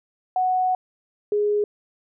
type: tone pair in turn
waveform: sine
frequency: 740 / 415.3 Hz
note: F#5 / G#4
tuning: 0 / 0 cents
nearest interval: minor seventh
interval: 1000 cents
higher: first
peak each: -18 dBFS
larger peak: neither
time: 0.36-0.75 / 1.32-1.64 s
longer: first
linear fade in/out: 2 ms
effects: none